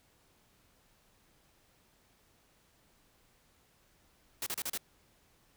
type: noise bursts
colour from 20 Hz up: white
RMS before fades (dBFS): -36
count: 5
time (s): 4.42-4.776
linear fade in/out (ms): 2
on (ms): 44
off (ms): 34
effects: pink hiss -68 dBFS RMS until 5.56 s